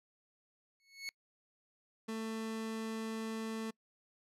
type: tone with exponential growth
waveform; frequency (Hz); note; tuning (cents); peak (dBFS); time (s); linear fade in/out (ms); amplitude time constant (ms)
25% pulse; 2200; C#7; -14; -33; 0.8-1.09; 0; 63
type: tone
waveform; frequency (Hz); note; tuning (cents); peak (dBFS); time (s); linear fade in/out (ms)
30% pulse; 222.4; A3; +19; -35; 2.08-3.71; 10
effects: noise-tail reverb RT60 0.1 s tail -26 dB re dry + low-pass 11000 Hz 12 dB/octave